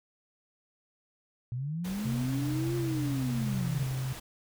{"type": "linear two-way sweep", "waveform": "sine", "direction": "up then down", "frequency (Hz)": [116.7, 350, 141.3], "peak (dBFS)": -31, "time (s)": [1.52, 3.83], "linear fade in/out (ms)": 0, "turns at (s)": 2.76}
{"type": "noise", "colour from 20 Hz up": "pink", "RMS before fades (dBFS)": -43, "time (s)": [1.84, 4.2], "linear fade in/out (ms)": 10}
{"type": "tone", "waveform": "sine", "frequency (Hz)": 130.4, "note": "C3", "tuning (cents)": -5, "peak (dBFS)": -30, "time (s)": [2.05, 4.13], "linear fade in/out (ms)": 5}
{"effects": []}